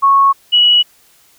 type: tone pair in turn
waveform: sine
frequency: 1102 / 2928 Hz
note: C#6 / F#7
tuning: -11 / -19 cents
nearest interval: octave + perfect fourth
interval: 1692 cents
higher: second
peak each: -6 dBFS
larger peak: neither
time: 0.02-0.33 / 0.52-0.83 s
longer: neither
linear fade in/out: 20 ms
effects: white hiss -50 dBFS RMS until 1.38 s

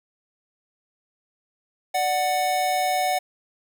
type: tone pair together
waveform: square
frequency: 591.5 / 740 Hz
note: D5 / F#5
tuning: +12 / 0 cents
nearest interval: major third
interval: 388 cents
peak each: -29 / -22 dBFS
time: 1.94-3.19 s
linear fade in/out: 10 ms
effects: none

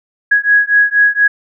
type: beating tone pair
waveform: sine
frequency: 1661.2 / 1665.4 Hz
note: G#6 / G#6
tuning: 0 / +4 cents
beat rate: 4.2 Hz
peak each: -11 dBFS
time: 0.31-1.28 s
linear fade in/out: 10 ms
effects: none

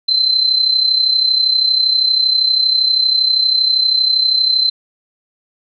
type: tone with amplitude modulation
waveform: sine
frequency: 4082 Hz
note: C8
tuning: 44 cents flat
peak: -8 dBFS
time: 0.08-4.7 s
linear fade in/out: 10 ms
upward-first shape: sine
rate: 32.6 Hz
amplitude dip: 60%
effects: none

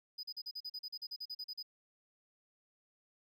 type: tone bursts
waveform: triangle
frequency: 4978 Hz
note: D#8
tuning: in tune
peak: -39 dBFS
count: 16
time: 0.18-1.628 s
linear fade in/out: 10 ms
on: 53 ms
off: 40 ms
effects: none

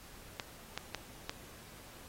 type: clicks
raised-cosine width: 0.2 ms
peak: -18 dBFS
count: 4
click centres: 0.398 / 0.776 / 0.947 / 1.295 s
effects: pink hiss -54 dBFS RMS until 2.08 s + AAC 48 kbps

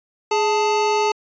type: tone pair together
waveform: square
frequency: 418.4 / 880 Hz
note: G#4 / A5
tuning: +13 / 0 cents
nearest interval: octave + minor second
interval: 1287 cents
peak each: -20 dBFS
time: 0.31-1.12 s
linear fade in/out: 5 ms
effects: resampled to 16000 Hz

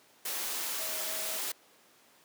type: tone in noise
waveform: sine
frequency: 635 Hz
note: D#5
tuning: 35 cents sharp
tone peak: -45 dBFS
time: 0.79-1.38 s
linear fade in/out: 5 ms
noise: white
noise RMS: -35 dBFS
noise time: 0.25-1.52 s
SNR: -13 dB
effects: pink hiss -61 dBFS RMS until 2.24 s + high-pass 300 Hz 12 dB/octave

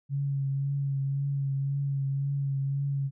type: tone with vibrato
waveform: sine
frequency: 138.59 Hz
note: C#3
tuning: in tune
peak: -26 dBFS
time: 0.09-3.11 s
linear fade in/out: 50 ms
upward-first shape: triangle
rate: 1.9 Hz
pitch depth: 28 cents each way
effects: none

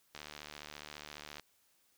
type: click train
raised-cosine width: 0.2 ms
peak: -28 dBFS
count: 94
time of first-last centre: 0.15-1.397 s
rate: 74.6 Hz
effects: white hiss -72 dBFS RMS until 1.97 s

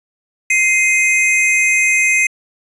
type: tone pair together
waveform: square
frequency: 2093 / 2511 Hz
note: C7 / D#7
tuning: 0 / +15 cents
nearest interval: minor third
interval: 315 cents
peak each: -14 / -15 dBFS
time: 0.5-2.27 s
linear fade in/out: 5 ms
effects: resampled to 24000 Hz

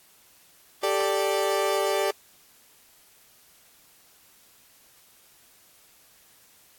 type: chord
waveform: 30% pulse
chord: G suspended second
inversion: none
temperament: equal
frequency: 392 / 440 / 587.3 Hz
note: G4 / A4 / D5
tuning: 0 / 0 / 0 cents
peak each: -24 / -26 / -24 dBFS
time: 0.83-2.11 s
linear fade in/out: 5 ms
effects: white hiss -57 dBFS RMS until 6.78 s + AAC 64 kbps

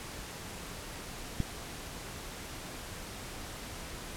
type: click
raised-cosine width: 5 ms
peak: -17 dBFS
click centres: 1.403 s
effects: pink hiss -43 dBFS RMS until 4.16 s + low-pass 12000 Hz 12 dB/octave

